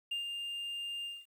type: tone with ADSR envelope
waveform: triangle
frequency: 2804 Hz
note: F7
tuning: 6 cents sharp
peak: -30 dBFS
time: 0.11-1.26 s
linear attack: 8 ms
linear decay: 120 ms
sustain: -5 dB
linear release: 220 ms
effects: tanh soft clip ceiling -27 dBFS + 11-bit